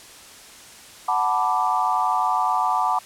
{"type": "chord", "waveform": "sine", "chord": "B minor seventh", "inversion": "second", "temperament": "equal", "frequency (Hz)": [740, 880, 987.8, 1174.7], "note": ["F#5", "A5", "B5", "D6"], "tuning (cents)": [0, 0, 0, 0], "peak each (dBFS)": -24, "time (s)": [1.08, 2.99], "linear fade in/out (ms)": 5, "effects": ["white hiss -44 dBFS RMS until 3.05 s", "low-pass 10000 Hz 12 dB/octave"]}